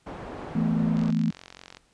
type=low-pass noise; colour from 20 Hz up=white; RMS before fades=-38 dBFS; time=0.06-1.11 s; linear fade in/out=10 ms; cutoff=760 Hz; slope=12 dB/octave
type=chord; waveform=sine; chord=E suspended fourth; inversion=none; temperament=just; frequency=164.81 / 219.8 / 247.2 Hz; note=E3 / A3 / B3; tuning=0 / -2 / +2 cents; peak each=-25 / -24 / -29 dBFS; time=0.55-1.31 s; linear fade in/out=5 ms
type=click train; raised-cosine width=0.2 ms; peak=-25 dBFS; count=37; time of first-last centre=0.97-1.77 s; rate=45 Hz
effects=pink hiss -64 dBFS RMS until 1.93 s + resampled to 22050 Hz